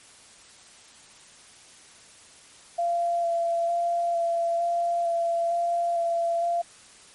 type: tone with vibrato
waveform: sine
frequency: 683 Hz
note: F5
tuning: 39 cents flat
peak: -22 dBFS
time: 2.78-6.62 s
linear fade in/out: 10 ms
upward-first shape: square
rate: 1.1 Hz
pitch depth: 12 cents each way
effects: white hiss -51 dBFS RMS until 7.14 s + MP3 48 kbps